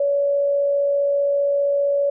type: tone with amplitude modulation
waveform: sine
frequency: 566 Hz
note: C#5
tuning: 36 cents sharp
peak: -15 dBFS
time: 0-2.1 s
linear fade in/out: 5 ms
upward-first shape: sine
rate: 55.2 Hz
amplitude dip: 25%
effects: none